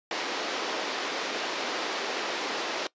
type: band-pass noise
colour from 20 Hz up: pink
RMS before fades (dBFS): -32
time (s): 0.11-2.87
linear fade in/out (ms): 2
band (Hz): 320 to 5500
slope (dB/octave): 24
effects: noise-tail reverb RT60 0.1 s tail -20 dB re dry + resampled to 16000 Hz